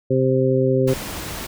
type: harmonic tone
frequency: 130.81 Hz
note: C3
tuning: in tune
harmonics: 1 / 2 / 3 / 4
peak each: -20 / -22 / -19 / -21 dBFS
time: 0.1-0.94 s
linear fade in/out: 10 ms
type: noise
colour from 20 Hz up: pink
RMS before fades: -30 dBFS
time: 0.87-1.47 s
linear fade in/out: 10 ms
effects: none